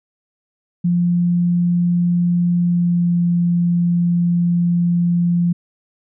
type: tone with pitch glide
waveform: sine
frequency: 174.61 to 173.3 Hz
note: F3 to F3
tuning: 0 to -13 cents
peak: -13 dBFS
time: 0.84-5.53 s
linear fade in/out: 10 ms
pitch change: -13 cents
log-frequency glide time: 2.58-3.2 s
effects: none